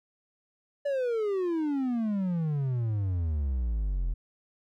triangle exponential sweep, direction down, 582 to 40 Hz, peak -24 dBFS, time 0.85-4.14 s, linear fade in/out 10 ms, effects none

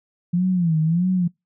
sine tone with vibrato, 170.6 Hz, F3, 40 cents flat, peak -16 dBFS, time 0.33-1.28 s, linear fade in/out 10 ms, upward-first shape sine, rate 1.6 Hz, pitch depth 150 cents each way, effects noise-tail reverb RT60 0.2 s tail -26 dB re dry

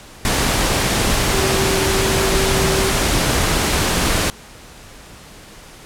sine tone in noise, 385.7 Hz, G4, 28 cents flat, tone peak -20 dBFS, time 1.33-2.91 s, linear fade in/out 0 ms, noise pink, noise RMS -17 dBFS, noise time 0.25-4.3 s, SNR -6 dB, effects pink hiss -40 dBFS RMS until 5.85 s + low-pass 11000 Hz 12 dB/octave

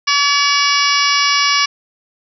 harmonic tone, 570 Hz, C#5, 48 cents sharp, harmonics 2 / 3 / 4 / 5 / 6 / 7 / 8 / 9 / 10, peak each -17 / -22 / -18 / -20 / -25 / -26 / -23 / -18 / -23 dBFS, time 0.07-1.66 s, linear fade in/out 10 ms, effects none

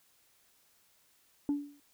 sine tone with exponential decay, 287.8 Hz, D4, 35 cents flat, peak -23 dBFS, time 1.49-1.8 s, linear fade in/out 1 ms, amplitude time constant 67 ms, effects tanh soft clip ceiling -25 dBFS + white hiss -68 dBFS RMS until 1.93 s

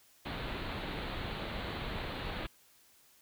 pink low-pass noise, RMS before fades -39 dBFS, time 0.25-2.47 s, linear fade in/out 10 ms, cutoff 4300 Hz, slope 96 dB/octave, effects white hiss -64 dBFS RMS until 3.21 s

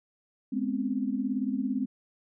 sine tone cluster, 209.2 / 250.4 / 268 Hz, G#3 / B3 / C4, +13 / +24 / +42 cents, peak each -32 / -31 / -31 dBFS, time 0.52-1.86 s, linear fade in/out 10 ms, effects none

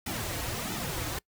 pink noise with flanger, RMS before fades -34 dBFS, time 0.06-1.19 s, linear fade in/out 5 ms, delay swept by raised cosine 1.8 to 5.1 ms, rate 1.5 Hz, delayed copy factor -0.75, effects noise-tail reverb RT60 0.1 s tail -24 dB re dry

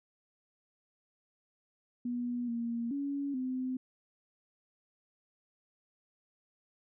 sine tone with pitch steps, 243 / 233.9 / 281.2 / 256.8 Hz, B3 / A#3 / C#4 / C4, -28 / +6 / +25 / -32 cents, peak -32 dBFS, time 2.05-3.77 s, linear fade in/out 5 ms, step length 430 ms, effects none

